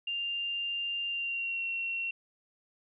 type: tone with pitch glide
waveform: sine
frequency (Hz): 2794 to 2729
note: F7 to F7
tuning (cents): 0 to -41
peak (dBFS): -31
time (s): 0.07-2.11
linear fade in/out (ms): 5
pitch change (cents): -41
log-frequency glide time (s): 1.07-1.64
effects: none